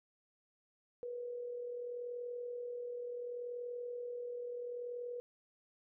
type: tone with amplitude modulation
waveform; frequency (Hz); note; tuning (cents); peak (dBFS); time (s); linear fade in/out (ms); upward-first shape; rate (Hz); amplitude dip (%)
sine; 485.4; B4; -30; -38; 1.03-5.2; 0; sine; 40.7; 40
effects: none